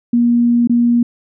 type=tone with dropouts; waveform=sine; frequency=238.1 Hz; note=A#3; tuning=37 cents sharp; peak=-9 dBFS; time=0.13-1.03 s; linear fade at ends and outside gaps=5 ms; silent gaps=0.674-0.695 s; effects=none